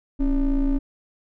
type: ring-modulated tone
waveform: triangle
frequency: 151.8 Hz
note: D#3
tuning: 42 cents flat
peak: -13 dBFS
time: 0.19-0.79 s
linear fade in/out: 20 ms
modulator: 123 Hz
effects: none